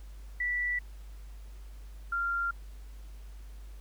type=tone pair in turn; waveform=sine; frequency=1962 / 1387.3 Hz; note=B6 / F6; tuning=-12 / -12 cents; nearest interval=tritone; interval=600 cents; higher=first; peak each=-28 dBFS; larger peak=neither; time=0.4-0.79 / 2.12-2.51 s; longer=neither; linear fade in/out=5 ms; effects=added 50 Hz sine -43 dBFS peak until 3.8 s + pink hiss -61 dBFS RMS until 3.8 s